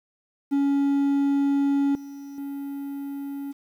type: tone with level steps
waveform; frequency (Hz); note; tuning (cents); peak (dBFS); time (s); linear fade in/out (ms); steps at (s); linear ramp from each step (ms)
triangle; 280; C#4; +18; -17 / -34 / -28; 0.51-3.53; 20; 1.95 / 2.38; 2
effects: 9-bit